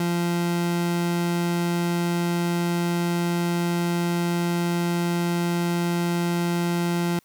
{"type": "tone", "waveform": "30% pulse", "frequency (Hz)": 172.7, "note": "F3", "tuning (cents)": -19, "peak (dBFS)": -19, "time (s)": [0, 7.19], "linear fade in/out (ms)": 2, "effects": ["white hiss -62 dBFS RMS until 7.24 s"]}